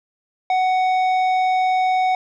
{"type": "tone with tanh clipping", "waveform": "sine", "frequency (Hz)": 744, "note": "F#5", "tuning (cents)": 9, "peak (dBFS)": -17, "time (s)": [0.5, 2.15], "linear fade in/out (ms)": 2, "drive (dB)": 10, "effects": []}